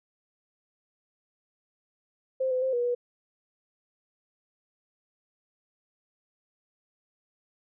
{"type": "tone with pitch steps", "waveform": "sine", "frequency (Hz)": [523, 509, 524, 482.7, 486.4], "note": ["C5", "C5", "C5", "B4", "B4"], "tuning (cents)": [-1, -48, 2, -40, -26], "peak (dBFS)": -24, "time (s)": [2.4, 2.95], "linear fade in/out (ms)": 10, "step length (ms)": 110, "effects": []}